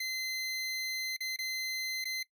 25% pulse tone with dropouts, 2060 Hz, C7, 28 cents flat, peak -30 dBFS, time 0-2.23 s, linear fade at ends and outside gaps 5 ms, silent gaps 1.166-1.205 / 1.363-1.387 / 2.043-2.053 s, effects noise-tail reverb RT60 0.1 s tail -20 dB re dry

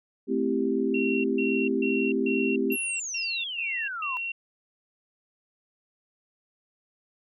sine chord, A minor seventh, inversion none, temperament equal, 220 / 261.6 / 329.6 / 392 Hz, A3 / C4 / E4 / G4, 0 / 0 / 0 / 0 cents, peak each -30 / -27 / -32 / -27 dBFS, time 0.27-2.77 s, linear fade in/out 50 ms
sine tone bursts, 2733 Hz, F7, 38 cents flat, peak -29 dBFS, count 8, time 0.94-4.32 s, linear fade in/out 5 ms, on 300 ms, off 140 ms
sine exponential sweep, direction down, 11900 to 973 Hz, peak -31 dBFS, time 2.72-4.17 s, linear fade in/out 0 ms
effects none

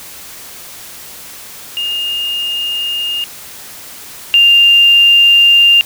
sine tone pair in turn, 2830 / 2797 Hz, F7 / F7, +22 / +2 cents, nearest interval unison, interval 20 cents, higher first, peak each -15 / -4 dBFS, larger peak second, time 1.77-3.24 / 4.34-5.81 s, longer neither, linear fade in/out 0 ms, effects white hiss -32 dBFS RMS until 5.85 s

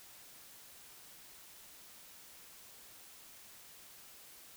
silence, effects white hiss -56 dBFS RMS until 4.56 s

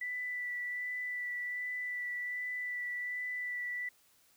sine tone with vibrato, 1975.5 Hz, B6, in tune, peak -35 dBFS, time 0.01-3.89 s, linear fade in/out 5 ms, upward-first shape sine, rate 1.3 Hz, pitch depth 13 cents each way, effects white hiss -67 dBFS RMS until 4.36 s

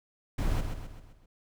brown noise with echo, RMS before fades -28 dBFS, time 0.38-0.61 s, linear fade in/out 5 ms, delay 130 ms, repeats 5, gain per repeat -6 dB, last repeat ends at 1.26 s, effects none

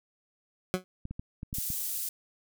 20% pulse tone with exponential decay, 184.3 Hz, F#3, 7 cents flat, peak -17 dBFS, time 0.74-0.84 s, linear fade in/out 0 ms, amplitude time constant 21 ms
clicks, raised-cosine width 5 ms, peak -25 dBFS, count 7, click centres 1.054 / 1.11 / 1.195 / 1.431 / 1.529 / 1.585 / 1.703 s
pink high-pass noise, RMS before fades -34 dBFS, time 1.54-2.09 s, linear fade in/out 2 ms, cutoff 10000 Hz, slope 12 dB/octave
effects none

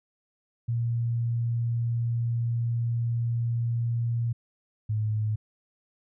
sine tone pair in turn, 117.4 / 107.91 Hz, A#2 / A2, +13 / -33 cents, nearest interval minor second, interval 146 cents, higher first, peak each -24 dBFS, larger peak neither, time 0.68-4.33 / 4.89-5.36 s, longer first, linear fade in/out 10 ms, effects none

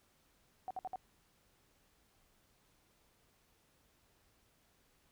sine tone bursts, 750 Hz, F#5, 23 cents sharp, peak -38 dBFS, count 4, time 0.68-0.958 s, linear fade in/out 0 ms, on 26 ms, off 58 ms, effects pink hiss -72 dBFS RMS until 5.11 s

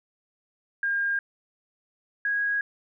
sine tone pair in turn, 1612 / 1648.7 Hz, G6 / G#6, +48 / -13 cents, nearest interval unison, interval 39 cents, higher second, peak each -23 dBFS, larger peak neither, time 0.83-1.19 / 2.25-2.61 s, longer neither, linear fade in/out 2 ms, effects none

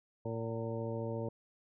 harmonic tone with a mistuned harmonic, 114.2 Hz, A#2, 35 cents flat, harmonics 1 / 2 / 3 / 4 / 5 / 7 / 8, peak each -39 / -43 / -44 / -41 / -42 / -55 / -49 dBFS, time 0.25-1.29 s, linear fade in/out 5 ms, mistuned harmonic 7, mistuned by -84 cents, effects none

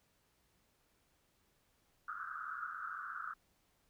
white band-pass noise, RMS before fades -44 dBFS, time 2.08-3.34 s, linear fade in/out 5 ms, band 1200 to 1500 Hz, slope 96 dB/octave, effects pink hiss -75 dBFS RMS until 3.89 s

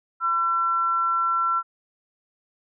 sine tone pair together, 1011.4 / 1350 Hz, B5 / E6, +41 / +41 cents, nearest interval perfect fourth, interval 500 cents, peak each -30 / -20 dBFS, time 0.2-1.63 s, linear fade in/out 50 ms, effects none

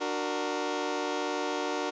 20% pulse chord, D augmented, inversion none, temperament equal with one note detuned, 296.9 / 370 / 466.2 Hz, D4 / F#4 / A#4, +19 / 0 / 0 cents, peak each -29 dBFS, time 0-1.91 s, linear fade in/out 20 ms, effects resampled to 16000 Hz

